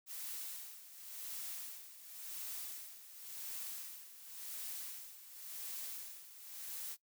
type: noise with tremolo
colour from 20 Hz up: blue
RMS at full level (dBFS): -44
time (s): 0.06-6.97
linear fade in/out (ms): 50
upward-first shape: sine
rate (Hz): 0.92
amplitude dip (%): 75
effects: noise-tail reverb RT60 0.1 s tail -18 dB re dry